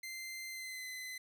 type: tone with pitch glide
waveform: sawtooth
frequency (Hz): 2080 to 2031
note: C7 to B6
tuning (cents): -11 to +48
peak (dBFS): -39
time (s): 0.03-1.18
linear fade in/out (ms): 5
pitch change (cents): -41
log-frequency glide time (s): 0.49-0.87
effects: none